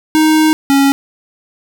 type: tone pair in turn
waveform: square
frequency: 312.1 / 276.5 Hz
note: D#4 / C#4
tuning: +5 / -4 cents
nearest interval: major second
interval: 209 cents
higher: first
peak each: -8 dBFS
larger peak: neither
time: 0.15-0.53 / 0.7-0.92 s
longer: first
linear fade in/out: 0 ms
effects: none